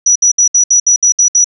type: tone bursts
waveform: sine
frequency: 5870 Hz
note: F#8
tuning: 15 cents flat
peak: -5 dBFS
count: 9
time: 0.06-1.444 s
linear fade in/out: 5 ms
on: 96 ms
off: 65 ms
effects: none

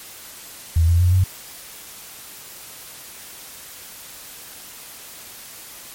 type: tone with pitch steps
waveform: sine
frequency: 81.9 / 85.43 / 89.11 / 92.94 Hz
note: E2 / F2 / F2 / F#2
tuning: -11 / -38 / +35 / +8 cents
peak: -12 dBFS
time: 0.76-1.24 s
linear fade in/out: 5 ms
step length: 120 ms
effects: white hiss -39 dBFS RMS until 5.94 s + MP3 64 kbps

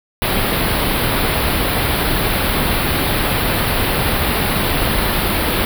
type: band-stop noise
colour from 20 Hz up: pink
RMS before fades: -17 dBFS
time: 0.22-5.65 s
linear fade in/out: 0 ms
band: 4500 to 10000 Hz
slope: 48 dB/octave
effects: none

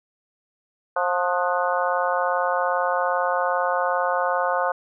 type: harmonic tone with a mistuned harmonic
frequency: 177.5 Hz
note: F3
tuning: 28 cents sharp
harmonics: 3 / 4 / 5 / 6 / 7 / 8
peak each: -25 / -26 / -27 / -28 / -28 / -29 dBFS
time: 0.96-4.72 s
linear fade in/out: 5 ms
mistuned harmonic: 8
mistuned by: +69 cents
effects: none

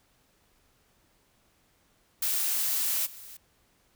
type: noise with level steps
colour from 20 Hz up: blue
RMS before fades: -28 / -46 dBFS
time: 2.22-3.37 s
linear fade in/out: 5 ms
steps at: 3.05 s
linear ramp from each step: 20 ms
effects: pink hiss -67 dBFS RMS until 3.95 s

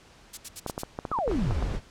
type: noise bursts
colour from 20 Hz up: violet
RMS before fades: -28 dBFS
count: 5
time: 0.33-0.827 s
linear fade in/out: 10 ms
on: 45 ms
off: 68 ms
type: clicks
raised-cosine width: 1 ms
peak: -17 dBFS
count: 12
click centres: 0.663 / 0.698 / 0.779 / 0.834 / 0.989 / 1.052 / 1.116 / 1.188 / 1.278 / 1.314 / 1.509 / 1.625 s
type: exponential sweep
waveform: sine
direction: down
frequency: 1396.9 to 35.06 Hz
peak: -25 dBFS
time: 1.11-1.69 s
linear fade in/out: 20 ms
type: noise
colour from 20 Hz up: brown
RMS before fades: -30 dBFS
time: 1.26-1.81 s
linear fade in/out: 50 ms
effects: pink hiss -54 dBFS RMS until 1.9 s + low-pass 7000 Hz 12 dB/octave

